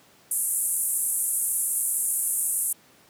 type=band-pass noise; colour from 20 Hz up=pink; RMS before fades=-26 dBFS; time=0.31-2.73 s; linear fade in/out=5 ms; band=8600 to 12000 Hz; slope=48 dB/octave; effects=pink hiss -56 dBFS RMS until 3.09 s + high-pass 150 Hz 12 dB/octave